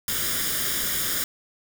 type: noise with comb filter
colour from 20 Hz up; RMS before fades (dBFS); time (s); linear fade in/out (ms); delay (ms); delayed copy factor
white; -26; 0.08-1.24; 2; 0.58; +0.7
effects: none